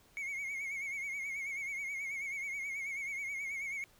triangle tone with vibrato, 2202 Hz, C#7, 12 cents flat, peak -35 dBFS, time 0.17-3.84 s, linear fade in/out 0 ms, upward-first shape triangle, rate 9.3 Hz, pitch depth 82 cents each way, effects pink hiss -65 dBFS RMS until 3.99 s

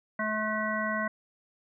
harmonic tone, 215.4 Hz, A3, 37 cents flat, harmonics 1 / 3 / 5 / 7 / 9, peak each -34 / -34 / -34 / -34 / -34 dBFS, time 0.19-1.08 s, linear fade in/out 5 ms, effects none

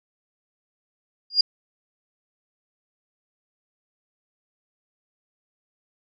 sine tone with exponential growth, 4831 Hz, D8, 48 cents sharp, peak -9 dBFS, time 1.3-1.41 s, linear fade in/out 5 ms, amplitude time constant 23 ms, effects none

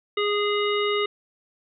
harmonic tone, 413.1 Hz, G#4, 9 cents flat, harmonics 1 / 3 / 5 / 7 / 9, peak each -23 / -28 / -30 / -31 / -33 dBFS, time 0.17-1.06 s, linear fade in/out 5 ms, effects none

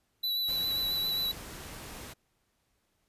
square tone with vibrato, 3951 Hz, B7, in tune, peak -29 dBFS, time 0.23-1.32 s, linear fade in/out 10 ms, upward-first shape sine, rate 7.4 Hz, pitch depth 19 cents each way
pink noise, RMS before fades -44 dBFS, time 0.47-2.14 s, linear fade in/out 20 ms
effects pink hiss -75 dBFS RMS until 3.08 s + resampled to 32000 Hz

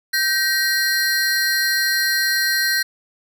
square tone cluster, 1553 / 1891 / 4177 Hz, G6 / A#6 / C8, -17 / +24 / -4 cents, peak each -22 dBFS, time 0.13-2.83 s, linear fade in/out 10 ms, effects none

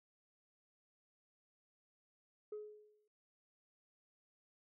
sine tone with exponential decay, 422.7 Hz, G#4, 31 cents sharp, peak -39 dBFS, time 2.52-3.08 s, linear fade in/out 5 ms, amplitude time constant 120 ms, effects noise-tail reverb RT60 0.1 s tail -26 dB re dry + tanh soft clip ceiling -40 dBFS

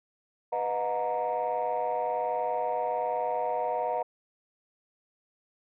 sine chord, B major seventh, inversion none, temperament equal with one note detuned, 493.9 / 622.3 / 723.5 / 932.3 Hz, B4 / D#5 / F#5 / A#5, 0 / 0 / -39 / 0 cents, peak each -32 / -32 / -30 / -31 dBFS, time 0.52-4.03 s, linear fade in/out 10 ms, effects tanh soft clip ceiling -21 dBFS

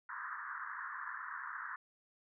white band-pass noise, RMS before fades -44 dBFS, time 0.09-1.76 s, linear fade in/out 2 ms, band 980 to 1800 Hz, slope 96 dB/octave, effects none

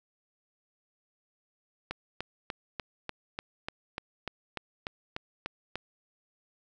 click train, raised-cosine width 0.3 ms, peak -18 dBFS, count 14, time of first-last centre 1.91-5.756 s, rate 3.38 Hz, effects none

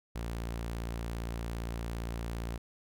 sawtooth tone, 57.5 Hz, A#1, 23 cents flat, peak -31 dBFS, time 0.15-2.58 s, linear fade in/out 10 ms, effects none

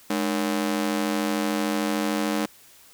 sawtooth ring-modulated tone, 257.8 Hz, C4, 26 cents flat, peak -16 dBFS, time 0.1-2.46 s, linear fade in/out 5 ms, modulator 46.7 Hz, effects white hiss -52 dBFS RMS until 2.93 s

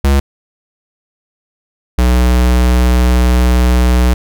square tone pair in turn, 69.1 / 61.6 Hz, C#2 / B1, -5 / -4 cents, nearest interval major second, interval 199 cents, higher first, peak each -8 dBFS, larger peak neither, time 0.04-0.2 / 1.98-4.14 s, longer second, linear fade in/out 5 ms, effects none

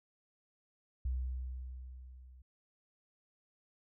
sine tone with level ramp, 63.5 Hz, B1, 49 cents sharp, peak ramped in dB -31 to -54 dBFS, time 1.05-2.42 s, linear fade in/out 5 ms, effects none

